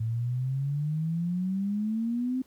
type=exponential sweep; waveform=sine; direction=up; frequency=110.4 to 261.6 Hz; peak=-26 dBFS; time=0-2.42 s; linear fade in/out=5 ms; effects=pink hiss -63 dBFS RMS until 2.46 s + high-pass 60 Hz 12 dB/octave